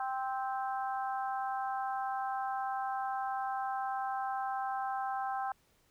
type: harmonic tone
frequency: 261.6 Hz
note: C4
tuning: in tune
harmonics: 3 / 4 / 5 / 6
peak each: -34 / -41 / -42 / -45 dBFS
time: 0-5.52 s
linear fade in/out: 2 ms
effects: pink hiss -70 dBFS RMS until 5.9 s